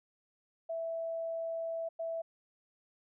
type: tone bursts at uneven times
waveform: sine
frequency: 659.3 Hz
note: E5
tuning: in tune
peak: -34 dBFS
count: 2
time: 0.69-1.89 / 1.99-2.22 s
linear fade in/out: 10 ms
effects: none